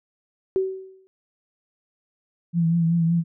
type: tone with exponential decay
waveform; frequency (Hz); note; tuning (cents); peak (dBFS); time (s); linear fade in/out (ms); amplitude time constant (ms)
sine; 380; F#4; +46; -16; 0.56-1.07; 0; 110
type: tone with vibrato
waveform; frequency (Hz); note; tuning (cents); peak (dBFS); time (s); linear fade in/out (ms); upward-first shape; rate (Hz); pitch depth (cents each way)
sine; 167.4; E3; +27; -17; 2.53-3.24; 50; triangle; 5.3; 45
effects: none